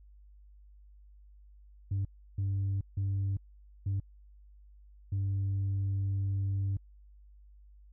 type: tone bursts at uneven times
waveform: sine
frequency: 98 Hz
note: G2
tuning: in tune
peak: -26 dBFS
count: 5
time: 1.91-2.05 / 2.38-2.81 / 2.97-3.37 / 3.86-4 / 5.12-6.77 s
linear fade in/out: 5 ms
effects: tanh soft clip ceiling -27 dBFS + added 50 Hz sine -53 dBFS peak until 7.92 s